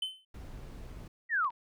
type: tone with exponential decay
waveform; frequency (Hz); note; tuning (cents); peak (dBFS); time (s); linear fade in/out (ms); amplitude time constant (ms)
triangle; 3059; G7; -43; -27; 0.02-0.25; 5; 50
type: noise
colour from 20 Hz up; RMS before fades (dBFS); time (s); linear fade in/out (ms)
brown; -45; 0.34-1.08; 5
type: linear sweep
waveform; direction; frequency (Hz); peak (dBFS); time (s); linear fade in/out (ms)
sine; down; 1958 to 894; -26; 1.29-1.51; 50
type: clicks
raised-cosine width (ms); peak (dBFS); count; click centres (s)
0.3; -35 / -40; 2; 1.446 / 1.504
effects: none